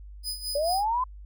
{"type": "tone with tremolo", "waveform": "sawtooth", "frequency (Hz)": 4994, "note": "D#8", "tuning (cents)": 6, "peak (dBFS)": -26, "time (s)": [0.23, 0.85], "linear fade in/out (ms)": 50, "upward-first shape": "sine", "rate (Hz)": 4.6, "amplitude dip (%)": 75}
{"type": "linear sweep", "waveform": "sine", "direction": "up", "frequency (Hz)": [556, 1040], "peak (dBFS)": -23, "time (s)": [0.55, 1.04], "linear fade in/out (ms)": 5}
{"effects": ["added 50 Hz sine -41 dBFS peak until 1.25 s"]}